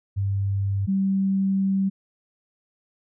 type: tone pair in turn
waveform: sine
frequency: 98.8 / 193.65 Hz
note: G2 / G3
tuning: +14 / -21 cents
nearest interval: octave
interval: 1165 cents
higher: second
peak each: -21 / -19 dBFS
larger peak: second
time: 0.16-0.87 / 0.87-1.9 s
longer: second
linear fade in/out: 20 ms
effects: none